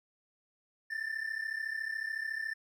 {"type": "tone pair together", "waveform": "triangle", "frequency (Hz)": [1760, 1793.9], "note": ["A6", "A6"], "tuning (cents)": [0, 33], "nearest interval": "unison", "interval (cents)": 33, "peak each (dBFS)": [-36, -35], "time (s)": [0.9, 2.54], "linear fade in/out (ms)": 10, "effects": []}